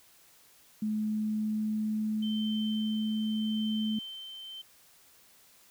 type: tone with pitch glide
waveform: sine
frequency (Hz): 214.3 to 216.9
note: A3 to A3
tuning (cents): -45 to -25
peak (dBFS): -28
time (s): 0.82-3.99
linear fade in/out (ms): 5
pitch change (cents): +20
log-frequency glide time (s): 1.04-3.2
type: tone with tremolo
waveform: sine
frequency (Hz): 3101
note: G7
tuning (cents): -19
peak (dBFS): -37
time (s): 2.22-4.62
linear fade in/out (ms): 10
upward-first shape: sine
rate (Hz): 0.81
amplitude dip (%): 40
effects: white hiss -60 dBFS RMS until 5.7 s